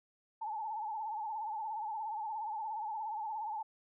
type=tone with vibrato; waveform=sine; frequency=866 Hz; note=A5; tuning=28 cents flat; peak=-36 dBFS; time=0.41-3.63 s; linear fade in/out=10 ms; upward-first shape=triangle; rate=17 Hz; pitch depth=99 cents each way; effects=none